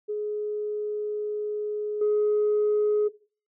sine tone with level steps, 420.3 Hz, G#4, 21 cents sharp, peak -26 / -18 dBFS, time 0.08-3.09 s, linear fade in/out 20 ms, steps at 2.01 s, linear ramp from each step 5 ms, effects noise-tail reverb RT60 0.4 s tail -19 dB re dry + tanh soft clip ceiling -17 dBFS

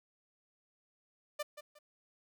sawtooth tone with echo, 595 Hz, D5, 22 cents sharp, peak -31 dBFS, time 1.39-1.43 s, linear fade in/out 10 ms, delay 180 ms, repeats 2, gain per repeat -11 dB, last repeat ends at 1.79 s, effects 12-bit

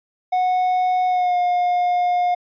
triangle tone with pitch glide, 734 to 713.9 Hz, F#5 to F5, -14 to +38 cents, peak -14 dBFS, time 0.32-2.35 s, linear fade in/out 10 ms, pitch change -48 cents, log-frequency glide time 1.07-1.37 s, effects resampled to 11025 Hz

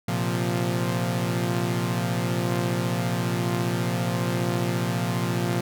sawtooth chord, Bb suspended second, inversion none, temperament equal with one note detuned, 116.07 / 130.81 / 174.61 Hz, Bb2 / C3 / F3, -7 / 0 / 0 cents, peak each -23 / -26 / -23 dBFS, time 0.08-5.61 s, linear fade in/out 5 ms, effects none

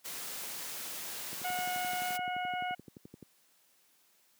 white noise, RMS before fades -41 dBFS, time 0.04-2.18 s, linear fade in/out 20 ms
click train, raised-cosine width 3 ms, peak -33 dBFS, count 23, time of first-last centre 1.33-3.227 s, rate 11.6 Hz
harmonic tone, 727 Hz, F#5, 31 cents flat, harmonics 1 / 2 / 3 / 4, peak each -34 / -41 / -42 / -45 dBFS, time 1.44-2.75 s, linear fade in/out 10 ms
effects white hiss -68 dBFS RMS until 4.39 s + high-pass 150 Hz 12 dB/octave

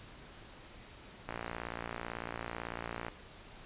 click train, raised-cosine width 0.5 ms, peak -23 dBFS, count 105, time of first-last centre 1.29-3.083 s, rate 58 Hz, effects pink hiss -53 dBFS RMS until 3.65 s + resampled to 8000 Hz

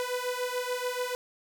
sawtooth beating tone pair, 493.9 / 500.8 Hz, B4 / B4, 0 / +24 cents, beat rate 6.9 Hz, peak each -29 dBFS, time 0-1.15 s, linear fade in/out 0 ms, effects none

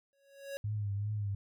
square tone with exponential growth, 554.4 Hz, C#5, in tune, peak -36 dBFS, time 0.13-0.57 s, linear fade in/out 0 ms, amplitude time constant 95 ms
sine tone with vibrato, 103.1 Hz, G#2, 12 cents flat, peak -32 dBFS, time 0.64-1.35 s, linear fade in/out 5 ms, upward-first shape triangle, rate 2.6 Hz, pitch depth 70 cents each way
effects none

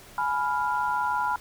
sine chord, F diminished, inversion first, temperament equal with one note detuned, 842.2 / 987.8 / 1396.9 Hz, Ab5 / Cb6 / F6, +24 / 0 / 0 cents, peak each -29 / -26 / -30 dBFS, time 0.18-1.36 s, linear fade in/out 2 ms, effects pink hiss -49 dBFS RMS until 1.4 s

